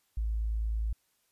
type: tone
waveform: sine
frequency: 54.7 Hz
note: A1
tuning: 9 cents flat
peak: -28 dBFS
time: 0.17-0.93 s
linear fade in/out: 5 ms
effects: white hiss -73 dBFS RMS until 1.31 s + resampled to 32000 Hz